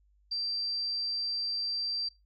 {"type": "tone", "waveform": "sine", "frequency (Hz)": 4699, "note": "D8", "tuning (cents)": 0, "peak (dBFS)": -30, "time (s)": [0.31, 2.09], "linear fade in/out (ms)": 10, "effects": ["noise-tail reverb RT60 0.2 s tail -19 dB re dry", "added 50 Hz sine -63 dBFS peak until 2.25 s"]}